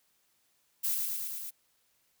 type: noise with echo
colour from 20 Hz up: violet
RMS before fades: -30 dBFS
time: 0.83-0.96 s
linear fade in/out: 20 ms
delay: 110 ms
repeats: 5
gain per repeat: -2 dB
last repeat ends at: 1.51 s
effects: white hiss -72 dBFS RMS until 2.2 s